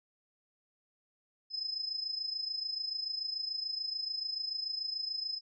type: tone with amplitude modulation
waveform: sine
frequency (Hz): 5100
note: D#8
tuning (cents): +42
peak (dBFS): -31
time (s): 1.5-5.41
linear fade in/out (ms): 50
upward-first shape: sine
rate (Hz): 26.9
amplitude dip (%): 70
effects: none